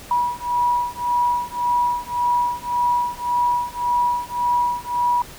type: beating tone pair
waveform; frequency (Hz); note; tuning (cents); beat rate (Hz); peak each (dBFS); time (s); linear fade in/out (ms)
sine; 969 / 970.8; B5 / B5; -33 / -30; 1.8; -21; 0.11-5.22; 2
effects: pink hiss -40 dBFS RMS until 5.38 s